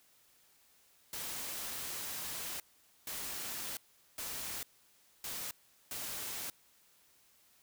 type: noise bursts at uneven times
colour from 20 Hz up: white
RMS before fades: -41 dBFS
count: 5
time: 1.13-2.6 / 3.07-3.77 / 4.18-4.63 / 5.24-5.51 / 5.91-6.5 s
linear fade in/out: 2 ms
effects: white hiss -67 dBFS RMS until 7.62 s